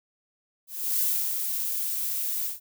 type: noise with ADSR envelope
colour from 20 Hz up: violet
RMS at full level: -24 dBFS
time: 0.67-2.6 s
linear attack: 340 ms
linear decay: 290 ms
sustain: -5 dB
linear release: 150 ms
effects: none

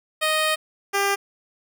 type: tone pair in turn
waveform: 10% pulse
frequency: 622.3 / 398.6 Hz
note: D#5 / G4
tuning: 0 / +29 cents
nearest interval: minor sixth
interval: 771 cents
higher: first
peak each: -11 dBFS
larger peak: neither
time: 0.21-0.56 / 0.93-1.16 s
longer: first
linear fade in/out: 20 ms
effects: none

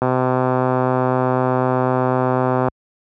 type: click train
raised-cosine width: 1 ms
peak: -4 dBFS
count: 342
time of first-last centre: 0.02-2.684 s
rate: 128 Hz
effects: high-pass 60 Hz 12 dB/octave

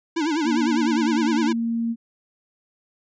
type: tone with vibrato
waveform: square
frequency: 311.1 Hz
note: D#4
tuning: in tune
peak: -21 dBFS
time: 0.16-1.53 s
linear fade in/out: 10 ms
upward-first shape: sine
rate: 9.9 Hz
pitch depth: 140 cents each way
type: tone with pitch glide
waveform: sine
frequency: 237.3 to 230.9 Hz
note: A#3 to A#3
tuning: +31 to -16 cents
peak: -21 dBFS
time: 0.43-1.96 s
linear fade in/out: 50 ms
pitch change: -47 cents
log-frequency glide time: 0.63-1.04 s
effects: resampled to 16000 Hz

